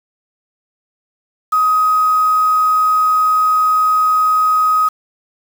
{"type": "tone with quantisation", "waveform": "sine", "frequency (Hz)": 1259, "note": "D#6", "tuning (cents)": 20, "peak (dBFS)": -10, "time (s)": [1.52, 4.89], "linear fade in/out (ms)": 10, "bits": 5, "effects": []}